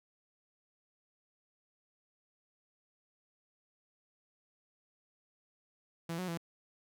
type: tone with pitch steps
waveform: sawtooth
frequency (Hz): 166.8 / 183.5 / 168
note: E3 / F#3 / E3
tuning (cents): +21 / -14 / +33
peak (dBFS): -32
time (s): 6.09-6.375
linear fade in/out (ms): 5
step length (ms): 95
effects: none